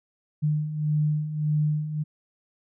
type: beating tone pair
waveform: sine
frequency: 150 / 151.7 Hz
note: D3 / D#3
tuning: +37 / -44 cents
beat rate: 1.7 Hz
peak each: -29 / -23 dBFS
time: 0.42-2.04 s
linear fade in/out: 20 ms
effects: none